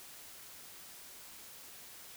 silence, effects white hiss -52 dBFS RMS until 2.16 s

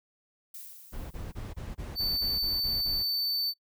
violet noise with exponential decay, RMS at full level -42 dBFS, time 0.54-1.88 s, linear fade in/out 5 ms, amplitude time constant 290 ms
brown noise bursts, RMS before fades -38 dBFS, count 10, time 0.92-3.036 s, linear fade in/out 20 ms, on 190 ms, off 24 ms
square tone, 4538 Hz, C#8, 40 cents sharp, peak -28 dBFS, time 1.95-3.54 s, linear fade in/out 50 ms
effects noise-tail reverb RT60 0.1 s tail -22 dB re dry

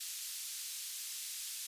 white band-pass noise, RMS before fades -43 dBFS, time 0-1.67 s, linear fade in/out 10 ms, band 3400 to 11000 Hz, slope 12 dB/octave, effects resampled to 32000 Hz

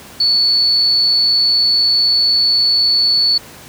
sine tone, 4442 Hz, C#8, 3 cents sharp, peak -10 dBFS, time 0.2-3.38 s, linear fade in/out 5 ms, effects pink hiss -37 dBFS RMS until 3.68 s + high-pass 60 Hz 12 dB/octave

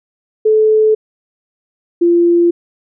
sine tone pair in turn, 433.6 / 344.1 Hz, A4 / F4, -25 / -26 cents, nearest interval major third, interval 401 cents, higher first, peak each -7 dBFS, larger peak neither, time 0.45-0.95 / 2.01-2.51 s, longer neither, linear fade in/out 10 ms, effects none

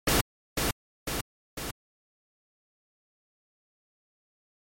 pink noise with echo, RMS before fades -23 dBFS, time 0.07-0.21 s, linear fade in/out 5 ms, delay 500 ms, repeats 3, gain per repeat -4 dB, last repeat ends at 1.71 s, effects MP3 64 kbps

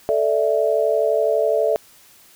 sine chord, A suspended fourth, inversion none, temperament equal, 440 / 587.3 / 659.3 Hz, A4 / D5 / E5, 0 / 0 / 0 cents, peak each -20 dBFS, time 0.09-1.76 s, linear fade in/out 0 ms, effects white hiss -50 dBFS RMS until 2.35 s

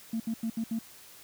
sine tone bursts at uneven times, 225.1 Hz, A3, 40 cents sharp, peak -27 dBFS, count 5, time 0.13-0.2 / 0.27-0.34 / 0.43-0.5 / 0.57-0.64 / 0.71-0.79 s, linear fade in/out 5 ms, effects tanh soft clip ceiling -25 dBFS + white hiss -52 dBFS RMS until 1.23 s

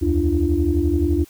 sine tone cluster, 71.7 / 83.4 / 296.1 / 343.4 Hz, D2 / E2 / D4 / F4, -41 / +21 / +14 / -29 cents, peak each -21 dBFS, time 0.01-1.25 s, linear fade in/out 20 ms, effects tanh soft clip ceiling -6 dBFS + white hiss -50 dBFS RMS until 1.29 s

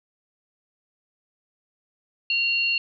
sine tone pair together, 2765 / 4332 Hz, F7 / C#8, -18 / -41 cents, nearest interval minor sixth, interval 777 cents, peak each -21 / -27 dBFS, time 2.3-2.78 s, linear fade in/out 2 ms, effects none

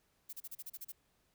violet noise bursts, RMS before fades -45 dBFS, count 9, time 0.29-0.922 s, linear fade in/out 10 ms, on 40 ms, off 34 ms, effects pink hiss -75 dBFS RMS until 1.34 s

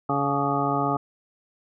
harmonic tone with a mistuned harmonic, 141.1 Hz, C#3, 31 cents sharp, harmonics 1 / 2 / 3 / 4 / 5 / 6 / 8 / 9, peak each -30 / -28 / -31 / -35 / -28 / -29 / -32 / -28 dBFS, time 0.09-0.97 s, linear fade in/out 5 ms, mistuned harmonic 9, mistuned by -50 cents, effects none

